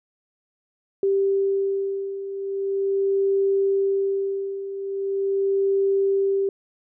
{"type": "beating tone pair", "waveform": "sine", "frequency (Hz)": [392, 392.41], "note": ["G4", "G4"], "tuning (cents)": [0, 2], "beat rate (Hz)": 0.41, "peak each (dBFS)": [-26, -21], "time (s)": [1.03, 6.49], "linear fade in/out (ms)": 2, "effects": []}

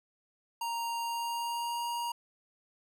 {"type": "tone with pitch glide", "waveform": "square", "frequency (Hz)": [932.3, 945.9], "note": ["A#5", "A#5"], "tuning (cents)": [0, 25], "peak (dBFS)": -33, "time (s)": [0.61, 2.12], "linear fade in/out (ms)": 5, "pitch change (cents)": 25, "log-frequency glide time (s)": [1, 1.9], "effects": []}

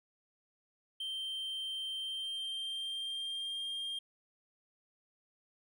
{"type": "tone with pitch glide", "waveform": "triangle", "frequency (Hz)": [3136, 3206], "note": ["G7", "G7"], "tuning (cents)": [0, 38], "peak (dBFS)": -35, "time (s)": [1, 3.99], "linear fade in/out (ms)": 5, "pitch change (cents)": 38, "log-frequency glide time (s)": [1.98, 3.65], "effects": []}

